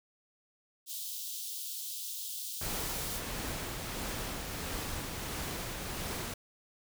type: high-pass noise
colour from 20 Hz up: white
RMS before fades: -40 dBFS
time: 0.86-3.22 s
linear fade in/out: 50 ms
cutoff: 3100 Hz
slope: 48 dB/octave
type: noise with tremolo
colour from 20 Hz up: pink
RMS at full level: -37 dBFS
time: 2.61-6.34 s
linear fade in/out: 5 ms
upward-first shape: triangle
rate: 1.5 Hz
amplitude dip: 30%
effects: none